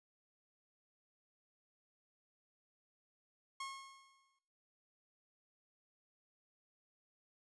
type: tone with exponential decay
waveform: sawtooth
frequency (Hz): 1085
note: C#6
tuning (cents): -37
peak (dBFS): -37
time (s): 3.6-4.39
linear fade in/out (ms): 5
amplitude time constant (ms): 170
effects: noise-tail reverb RT60 1.0 s tail -19 dB re dry + resampled to 22050 Hz